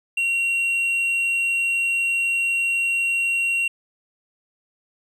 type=tone with hard clipping; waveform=sine; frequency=2746 Hz; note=F7; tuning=30 cents flat; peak=-20 dBFS; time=0.17-3.68 s; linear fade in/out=5 ms; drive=3 dB; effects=none